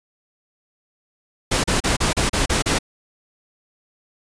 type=noise bursts; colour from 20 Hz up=pink; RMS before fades=-19 dBFS; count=8; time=1.51-2.788 s; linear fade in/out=10 ms; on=130 ms; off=34 ms; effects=resampled to 22050 Hz